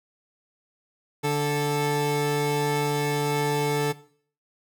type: tone pair together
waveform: 30% pulse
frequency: 146.05 / 438.8 Hz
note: D3 / A4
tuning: -9 / -5 cents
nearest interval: octave + perfect fifth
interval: 1904 cents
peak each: -23 / -22 dBFS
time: 1.23-3.93 s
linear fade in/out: 20 ms
effects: noise-tail reverb RT60 0.5 s tail -17 dB re dry